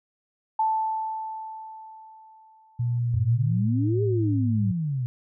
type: tone with exponential decay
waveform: sine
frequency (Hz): 879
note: A5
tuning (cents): -2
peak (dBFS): -19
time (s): 0.59-2.99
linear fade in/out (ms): 5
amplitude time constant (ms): 520
type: tone with pitch glide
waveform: sine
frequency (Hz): 120 to 108.15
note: B2 to A2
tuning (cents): -49 to -29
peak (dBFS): -22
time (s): 2.79-4.72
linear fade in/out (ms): 10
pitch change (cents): -180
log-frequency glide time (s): 2.99-4.27
type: exponential two-way sweep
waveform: sine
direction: up then down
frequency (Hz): 85.3 to 412.6 to 119.4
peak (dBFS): -24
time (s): 3.14-5.06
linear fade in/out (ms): 0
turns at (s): 4.03
effects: none